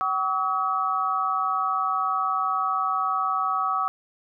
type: tone cluster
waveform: sine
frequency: 762 / 1139 / 1279 Hz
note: G5 / C#6 / D#6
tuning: -49 / +47 / +47 cents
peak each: -29 / -26 / -25 dBFS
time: 0.01-3.88 s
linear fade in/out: 0 ms
effects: none